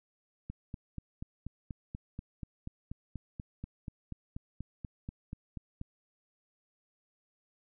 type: click train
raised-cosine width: 5 ms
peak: -27 dBFS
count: 23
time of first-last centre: 0.5-5.814 s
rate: 4.14 Hz
effects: none